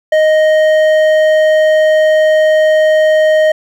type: tone with hard clipping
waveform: sine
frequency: 622.3 Hz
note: D#5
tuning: in tune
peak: -8 dBFS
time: 0.12-3.52 s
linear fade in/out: 5 ms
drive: 8 dB
effects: none